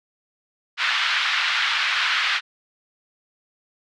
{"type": "band-pass noise", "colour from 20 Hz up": "pink", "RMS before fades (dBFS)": -22, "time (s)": [0.77, 2.41], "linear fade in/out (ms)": 50, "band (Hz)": [1300, 3900], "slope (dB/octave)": 24, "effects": []}